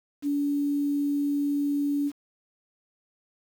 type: tone with quantisation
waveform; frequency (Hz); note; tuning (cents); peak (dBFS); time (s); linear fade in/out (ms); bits
sine; 286.9; D4; -40; -23; 0.22-2.12; 50; 8
effects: none